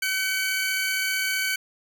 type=tone pair together; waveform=sawtooth; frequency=1521.1 / 2264 Hz; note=F#6 / C#7; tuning=+47 / +36 cents; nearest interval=perfect fifth; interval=689 cents; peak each=-23 dBFS; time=0.02-1.56 s; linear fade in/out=5 ms; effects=none